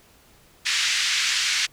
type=band-pass noise; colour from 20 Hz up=pink; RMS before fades=-23 dBFS; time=0.65-1.67 s; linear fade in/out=20 ms; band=1800 to 6700 Hz; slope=24 dB/octave; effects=pink hiss -55 dBFS RMS until 1.72 s